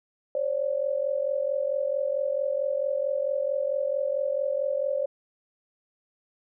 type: tone pair together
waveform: sine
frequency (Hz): 535.5 / 580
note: C5 / D5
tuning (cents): +40 / -22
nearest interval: minor second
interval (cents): 138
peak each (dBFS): -27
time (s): 0.35-5.06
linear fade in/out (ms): 2
effects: none